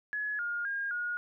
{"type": "tone with pitch steps", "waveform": "sine", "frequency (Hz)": [1694, 1420, 1620, 1439], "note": ["G#6", "F6", "G#6", "F#6"], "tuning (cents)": [34, 28, -43, -49], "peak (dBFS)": -31, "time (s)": [0.13, 1.17], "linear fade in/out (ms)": 0, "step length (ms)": 260, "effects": []}